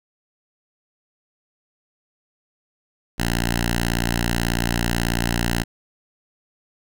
5% pulse tone with notch filter, 58.27 Hz, A#1, in tune, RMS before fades -22 dBFS, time 3.18-5.64 s, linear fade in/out 20 ms, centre 490 Hz, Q 0.67, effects none

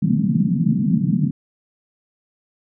white band-pass noise, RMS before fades -18 dBFS, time 0.02-1.31 s, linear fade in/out 5 ms, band 140 to 230 Hz, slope 48 dB/octave, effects none

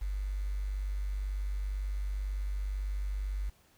sine tone with quantisation, 49 Hz, G1, in tune, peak -31 dBFS, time 0.01-3.5 s, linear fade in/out 10 ms, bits 9, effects pink hiss -65 dBFS RMS until 3.77 s

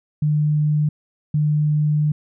sine tone bursts at uneven times, 150.4 Hz, D3, 42 cents sharp, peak -15 dBFS, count 2, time 0.22-0.89 / 1.34-2.12 s, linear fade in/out 5 ms, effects none

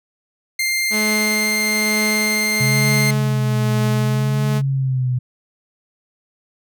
sawtooth tone, 2103 Hz, C7, 8 cents sharp, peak -14 dBFS, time 0.59-3.11 s, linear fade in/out 5 ms
sawtooth tone with tremolo, 213.6 Hz, G#3, 49 cents sharp, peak -15 dBFS, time 0.9-4.62 s, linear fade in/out 50 ms, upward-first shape triangle, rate 1.1 Hz, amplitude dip 45%
sine tone with vibrato, 130.81 Hz, C3, in tune, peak -16 dBFS, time 2.6-5.19 s, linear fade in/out 10 ms, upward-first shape sine, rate 0.65 Hz, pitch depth 91 cents each way
effects none

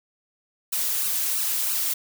blue noise with flanger, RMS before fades -25 dBFS, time 0.72-1.94 s, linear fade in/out 10 ms, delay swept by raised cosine 0.71 to 3.21 ms, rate 3 Hz, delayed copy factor +0.85, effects none

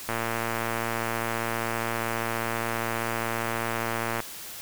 click train, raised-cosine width 0.5 ms, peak -13 dBFS, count 474, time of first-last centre 0.09-4.203 s, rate 115 Hz, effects white hiss -40 dBFS RMS until 4.61 s

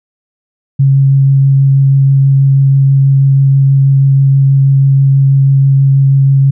sine tone with vibrato, 136.7 Hz, C#3, 24 cents flat, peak -4 dBFS, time 0.79-6.51 s, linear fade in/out 10 ms, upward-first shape triangle, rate 6.2 Hz, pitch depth 10 cents each way, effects none

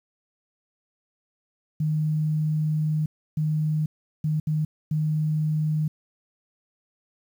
sine tone bursts at uneven times, 154.1 Hz, D#3, 16 cents flat, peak -21 dBFS, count 5, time 1.8-3.06 / 3.37-3.86 / 4.24-4.4 / 4.47-4.65 / 4.91-5.88 s, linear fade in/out 5 ms, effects 9-bit

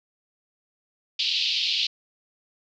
white band-pass noise, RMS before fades -25 dBFS, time 1.19-1.87 s, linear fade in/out 5 ms, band 2700 to 4600 Hz, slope 48 dB/octave, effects none

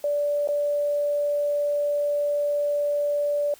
sine tone with dropouts, 582 Hz, D5, 16 cents flat, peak -21 dBFS, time 0.04-3.54 s, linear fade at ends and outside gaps 2 ms, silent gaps 0.475-0.487 s, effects white hiss -52 dBFS RMS until 3.59 s

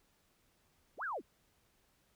sine linear two-way sweep, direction up then down, 150 to 1697 to 150 Hz, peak -36 dBFS, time 0.97-1.22 s, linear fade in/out 50 ms, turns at 1.04 s, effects pink hiss -73 dBFS RMS until 2.15 s

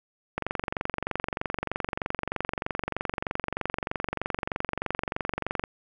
click train, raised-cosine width 0.5 ms, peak -13 dBFS, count 123, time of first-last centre 0.38-5.639 s, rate 23.2 Hz, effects none

